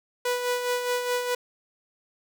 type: tone with tremolo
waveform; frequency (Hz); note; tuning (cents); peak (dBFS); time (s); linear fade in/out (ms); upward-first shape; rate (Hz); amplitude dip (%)
sawtooth; 492; B4; -7; -19; 0.25-1.35; 5; sine; 4.8; 50
effects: none